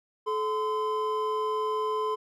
triangle tone pair together, 431.4 / 1026 Hz, A4 / C6, -34 / -34 cents, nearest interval octave + minor third, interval 1500 cents, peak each -27 dBFS, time 0.26-2.16 s, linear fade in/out 20 ms, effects none

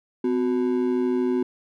triangle ring-modulated tone, 311.1 Hz, D#4, in tune, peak -15 dBFS, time 0.24-1.43 s, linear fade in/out 5 ms, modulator 56.4 Hz, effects none

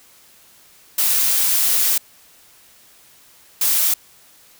blue noise bursts at uneven times, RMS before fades -17 dBFS, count 2, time 0.98-1.98 / 3.61-3.94 s, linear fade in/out 5 ms, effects white hiss -50 dBFS RMS until 4.59 s

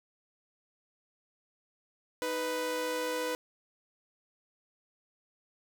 sawtooth tone pair together, 312.2 / 495.6 Hz, D#4 / B4, +6 / +6 cents, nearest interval minor sixth, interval 800 cents, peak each -35 / -28 dBFS, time 2.22-3.35 s, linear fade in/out 0 ms, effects none

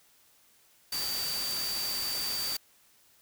sine tone in noise, 4628 Hz, D8, 26 cents flat, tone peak -32 dBFS, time 0.92-2.57 s, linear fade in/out 5 ms, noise white, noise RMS -36 dBFS, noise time 0.92-2.57 s, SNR +1 dB, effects white hiss -63 dBFS RMS until 3.21 s

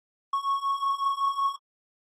triangle beating tone pair, 1100 / 1105.4 Hz, C#6 / C#6, -14 / -5 cents, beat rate 5.4 Hz, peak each -27 / -25 dBFS, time 0.33-1.56 s, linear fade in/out 5 ms, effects AAC 32 kbps

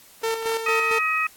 sawtooth tone with tremolo, 451 Hz, A4, 43 cents sharp, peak -18 dBFS, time 0.23-0.99 s, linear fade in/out 10 ms, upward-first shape square, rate 4.4 Hz, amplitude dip 50%
harmonic tone, 633 Hz, D#5, 30 cents sharp, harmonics 2 / 3 / 4, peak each -24 / -28 / -23 dBFS, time 0.66-1.27 s, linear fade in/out 5 ms
effects white hiss -50 dBFS RMS until 1.36 s + AAC 64 kbps

